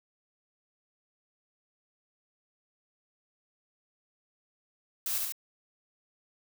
blue noise with echo, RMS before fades -32 dBFS, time 5.06-5.18 s, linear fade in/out 2 ms, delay 71 ms, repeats 2, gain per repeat -2 dB, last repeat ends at 5.322 s, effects none

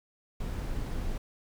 brown noise, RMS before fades -33 dBFS, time 0.4-1.18 s, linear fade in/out 5 ms, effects none

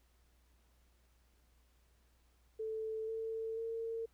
sine tone with pitch steps, 440 / 447.2 / 454.5 Hz, A4 / A4 / A#4, 0 / +28 / -44 cents, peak -37 dBFS, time 2.59-4.06 s, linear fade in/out 10 ms, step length 490 ms, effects added 60 Hz sine -68 dBFS peak until 4.13 s + pink hiss -75 dBFS RMS until 4.13 s

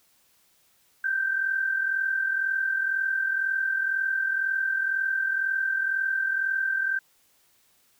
sine tone pair together, 1526 / 1568 Hz, G6 / G6, -47 / 0 cents, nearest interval unison, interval 47 cents, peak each -31 / -24 dBFS, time 1.04-6.99 s, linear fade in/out 5 ms, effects white hiss -64 dBFS RMS until 7.99 s

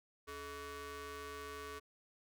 sawtooth ring-modulated tone, 354.5 Hz, F4, 26 cents sharp, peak -38 dBFS, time 0.27-1.8 s, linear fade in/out 20 ms, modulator 783 Hz, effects none

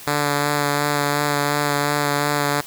5% pulse tone with vibrato, 145.3 Hz, D3, 18 cents flat, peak -7 dBFS, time 0.07-2.61 s, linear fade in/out 2 ms, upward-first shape sine, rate 2.8 Hz, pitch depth 16 cents each way, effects white hiss -39 dBFS RMS until 2.66 s

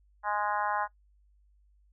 harmonic tone, 207.7 Hz, G#3, in tune, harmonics 3 / 4 / 5 / 6 / 7 / 8 / 9, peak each -39 / -31 / -33 / -39 / -37 / -39 / -46 dBFS, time 0.23-0.88 s, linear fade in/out 50 ms, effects noise-tail reverb RT60 0.1 s tail -17 dB re dry + added 50 Hz sine -61 dBFS peak until 1.92 s

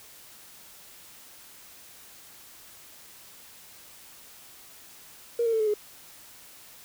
triangle tone with pitch steps, 471.1 / 457.4 / 444.1 / 431.3 / 418.7 Hz, A#4 / A#4 / A4 / A4 / G#4, +18 / -33 / +16 / -35 / +14 cents, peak -18 dBFS, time 5.39-5.74 s, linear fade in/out 5 ms, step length 70 ms, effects tanh soft clip ceiling -20 dBFS + white hiss -50 dBFS RMS until 6.84 s

